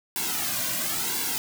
white noise with flanger, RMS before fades -28 dBFS, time 0.16-1.38 s, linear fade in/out 0 ms, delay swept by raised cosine 1.6 to 2.34 ms, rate 0.97 Hz, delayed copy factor -1, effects none

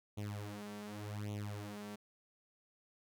sawtooth tone with flanger, 103.83 Hz, G#2, in tune, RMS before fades -44 dBFS, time 0.17-1.96 s, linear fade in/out 10 ms, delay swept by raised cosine 0.3 to 5.2 ms, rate 0.87 Hz, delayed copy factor +0.9, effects none

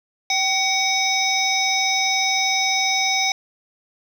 harmonic tone with a mistuned harmonic, 751 Hz, F#5, 26 cents sharp, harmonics 1 / 3 / 5 / 7 / 8, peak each -24 / -22 / -25 / -24 / -26 dBFS, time 0.3-3.32 s, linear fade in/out 2 ms, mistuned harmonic 1, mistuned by +43 cents, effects 7-bit

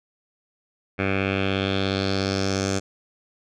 10% pulse tone with low-pass filter sweep, 97 Hz, G2, 18 cents flat, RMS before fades -24 dBFS, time 0.98-2.8 s, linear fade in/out 20 ms, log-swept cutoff 2200 to 6800 Hz, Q 3.4, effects none

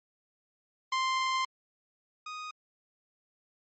sawtooth tone pair in turn, 1046.5 / 1244.5 Hz, C6 / D#6, 0 / 0 cents, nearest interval minor third, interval 300 cents, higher second, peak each -23 / -34 dBFS, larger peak first, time 0.92-1.45 / 2.26-2.51 s, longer first, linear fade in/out 5 ms, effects low-pass 6000 Hz 12 dB/octave + MP3 32 kbps

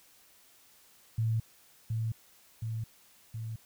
sine tone with echo, 112.5 Hz, A2, 39 cents sharp, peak -26 dBFS, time 1.18-1.4 s, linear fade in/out 5 ms, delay 720 ms, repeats 3, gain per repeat -3 dB, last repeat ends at 3.56 s, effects white hiss -61 dBFS RMS until 3.65 s

